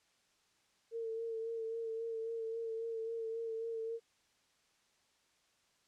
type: tone with vibrato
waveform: sine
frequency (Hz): 453.4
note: A#4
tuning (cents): -48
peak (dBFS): -37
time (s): 0.91-4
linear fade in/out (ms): 50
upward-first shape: sine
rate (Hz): 3.7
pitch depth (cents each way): 26
effects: white hiss -73 dBFS RMS until 5.87 s + low-pass 7000 Hz 12 dB/octave